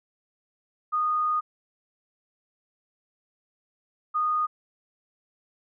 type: tone pair in turn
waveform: sine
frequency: 1233 / 1233 Hz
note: D#6 / D#6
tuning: -16 / -16 cents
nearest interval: unison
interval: 0 cents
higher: neither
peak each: -22 dBFS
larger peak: neither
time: 0.92-1.41 / 4.14-4.47 s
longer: first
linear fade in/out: 20 ms
effects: none